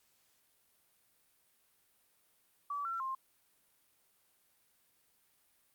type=tone with pitch steps; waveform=sine; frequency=1149 / 1353 / 1058 Hz; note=D6 / E6 / C6; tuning=-38 / +45 / +19 cents; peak=-35 dBFS; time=2.7-3.15 s; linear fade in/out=5 ms; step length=150 ms; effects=white hiss -72 dBFS RMS until 5.74 s + Opus 48 kbps